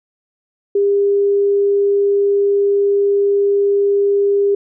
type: tone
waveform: sine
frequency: 401.9 Hz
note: G4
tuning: 43 cents sharp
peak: -11 dBFS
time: 0.75-4.55 s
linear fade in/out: 5 ms
effects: none